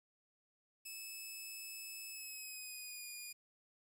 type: tone with pitch glide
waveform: 10% pulse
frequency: 2602 to 2442 Hz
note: E7 to D#7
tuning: -23 to -33 cents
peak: -38 dBFS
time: 0.85-3.33 s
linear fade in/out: 10 ms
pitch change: -110 cents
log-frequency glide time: 2.1-3.07 s
effects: 11-bit